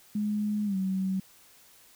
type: tone with pitch glide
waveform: sine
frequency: 209.5 to 189.91 Hz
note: G#3 to F#3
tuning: +15 to +45 cents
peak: -26 dBFS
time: 0.15-1.2 s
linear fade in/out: 5 ms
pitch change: -170 cents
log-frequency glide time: 0.65-0.76 s
effects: white hiss -57 dBFS RMS until 1.95 s